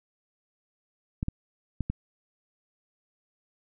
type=clicks; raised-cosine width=5 ms; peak=-16 dBFS; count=4; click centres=1.229 / 1.284 / 1.807 / 1.9 s; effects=none